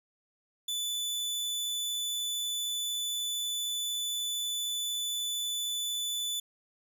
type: tone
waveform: sawtooth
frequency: 3487 Hz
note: A7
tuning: 16 cents flat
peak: -28 dBFS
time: 0.68-6.4 s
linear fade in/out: 5 ms
effects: none